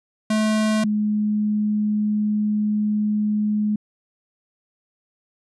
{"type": "tone pair in turn", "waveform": ["square", "sine"], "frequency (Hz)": [216, 210.7], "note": ["A3", "G#3"], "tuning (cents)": [-32, 25], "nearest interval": "unison", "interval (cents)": 43, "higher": "first", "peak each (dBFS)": -18, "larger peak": "neither", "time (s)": [[0.3, 0.84], [0.84, 3.76]], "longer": "second", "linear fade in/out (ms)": 5, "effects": ["resampled to 24000 Hz"]}